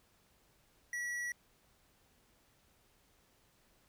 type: tone with hard clipping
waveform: sine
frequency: 1935 Hz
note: B6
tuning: 36 cents flat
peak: -38 dBFS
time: 0.93-1.32 s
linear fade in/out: 2 ms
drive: 10 dB
effects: pink hiss -70 dBFS RMS until 3.88 s